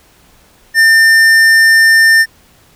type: tone with tanh clipping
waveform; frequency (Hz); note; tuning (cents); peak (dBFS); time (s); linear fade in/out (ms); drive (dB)
sine; 1800; A6; +39; -6; 0.74-2.26; 50; 14
effects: pink hiss -47 dBFS RMS until 2.75 s